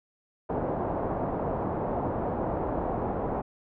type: low-pass noise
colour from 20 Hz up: white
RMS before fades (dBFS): -30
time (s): 0.49-3.42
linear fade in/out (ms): 10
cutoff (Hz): 840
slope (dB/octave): 24
effects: none